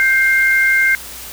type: tone pair together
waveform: sine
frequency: 1568 / 2116 Hz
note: G6 / C7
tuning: 0 / +19 cents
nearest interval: perfect fourth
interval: 519 cents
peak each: -13 dBFS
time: 0-0.95 s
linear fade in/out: 0 ms
effects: added 60 Hz sine -42 dBFS peak until 1.32 s + white hiss -32 dBFS RMS until 1.32 s